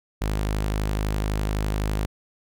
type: tone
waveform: sawtooth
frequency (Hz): 51.9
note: G#1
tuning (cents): 0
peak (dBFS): -19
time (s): 0.21-2.06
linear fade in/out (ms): 10
effects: none